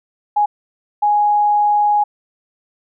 sine tone bursts at uneven times, 831 Hz, G#5, 1 cent sharp, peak -11 dBFS, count 2, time 0.36-0.46 / 1.02-2.04 s, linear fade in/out 10 ms, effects none

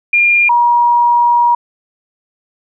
sine tone pair in turn, 2406 / 954.8 Hz, D7 / A#5, +41 / +41 cents, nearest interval octave + major third, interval 1600 cents, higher first, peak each -7 dBFS, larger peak neither, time 0.13-0.49 / 0.49-1.55 s, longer second, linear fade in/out 5 ms, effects none

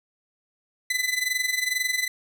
sawtooth tone with amplitude modulation, 2008 Hz, B6, 28 cents sharp, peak -17 dBFS, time 0.9-2.08 s, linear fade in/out 5 ms, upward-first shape sine, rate 22.2 Hz, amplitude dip 75%, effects none

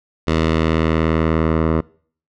10% pulse tone with low-pass filter sweep, 80.3 Hz, E2, 45 cents flat, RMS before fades -17 dBFS, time 0.27-1.81 s, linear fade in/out 10 ms, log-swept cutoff 4300 to 1200 Hz, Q 0.88, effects noise-tail reverb RT60 0.5 s tail -23 dB re dry

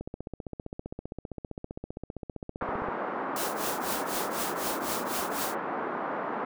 click train, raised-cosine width 2 ms, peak -23 dBFS, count 45, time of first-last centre 0.01-2.886 s, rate 15.3 Hz
white band-pass noise, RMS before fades -33 dBFS, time 2.61-6.45 s, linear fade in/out 2 ms, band 200 to 1300 Hz, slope 24 dB/octave
white noise with tremolo, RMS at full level -32 dBFS, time 3.36-5.55 s, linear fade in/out 2 ms, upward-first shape triangle, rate 4 Hz, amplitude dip 95%
effects none

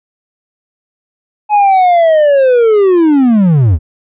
triangle linear sweep, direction down, 849 to 70.2 Hz, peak -3 dBFS, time 1.49-3.79 s, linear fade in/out 50 ms, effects resampled to 8000 Hz

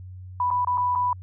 sine tone with dropouts, 987.8 Hz, B5, in tune, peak -20 dBFS, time 0.4-1.13 s, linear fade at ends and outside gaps 2 ms, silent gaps 0.504-0.511 / 0.648-0.672 / 0.775-0.779 / 0.952-0.957 s, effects added 92 Hz sine -37 dBFS peak until 1.22 s

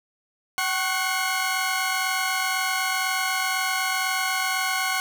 sawtooth tone cluster, 759 / 1098 / 1476 / 2148 Hz, F#5 / C#6 / F#6 / C7, +44 / -17 / -5 / +45 cents, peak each -25 dBFS, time 0.58-5 s, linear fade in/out 0 ms, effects none

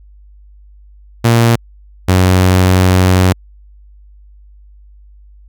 sawtooth tone pair in turn, 116.54 / 92.33 Hz, A#2 / F#2, 0 / -3 cents, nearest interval major third, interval 403 cents, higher first, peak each -3 dBFS, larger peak neither, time 1.24-1.56 / 2.08-3.33 s, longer second, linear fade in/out 10 ms, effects added 50 Hz sine -38 dBFS peak until 5.48 s

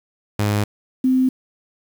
sawtooth / sine tone pair in turn, 103.83 / 258.5 Hz, G#2 / C4, 0 / -21 cents, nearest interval octave + major third, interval 1579 cents, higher second, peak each -13 dBFS, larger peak neither, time 0.39-0.64 / 1.04-1.29 s, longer neither, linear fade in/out 5 ms, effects 7-bit

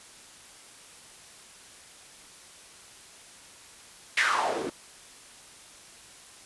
white noise with band-pass filter sweep, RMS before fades -27 dBFS, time 4.17-4.7 s, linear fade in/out 5 ms, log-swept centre 2200 to 280 Hz, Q 4.3, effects white hiss -50 dBFS RMS until 6.45 s + resampled to 24000 Hz

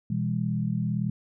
sine chord, E major, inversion second, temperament equal with one note detuned, 123.47 / 164.81 / 202.9 Hz, B2 / E3 / G#3, 0 / 0 / -40 cents, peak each -29 dBFS, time 0.1-1.1 s, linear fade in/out 5 ms, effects none

